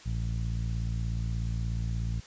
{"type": "tone with low-pass filter", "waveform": "sawtooth", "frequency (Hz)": 56.7, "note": "A#1", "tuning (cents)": -47, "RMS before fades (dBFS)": -31, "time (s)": [0.05, 2.21], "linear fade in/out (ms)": 20, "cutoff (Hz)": 140, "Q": 2.4, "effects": ["white hiss -51 dBFS RMS until 2.26 s", "resampled to 16000 Hz"]}